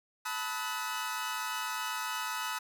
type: chord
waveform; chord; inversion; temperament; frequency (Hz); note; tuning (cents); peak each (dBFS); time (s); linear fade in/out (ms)
sawtooth; B dominant seventh; third; equal with one note detuned; 880 / 987.8 / 1277.3 / 1480; A5 / B5 / D#6 / F#6; 0 / 0 / +45 / 0; -37 / -36 / -34 / -36; 0.25-2.59; 10
effects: none